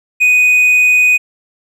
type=tone; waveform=triangle; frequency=2489 Hz; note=D#7; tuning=in tune; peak=-5 dBFS; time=0.2-1.18 s; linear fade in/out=20 ms; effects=none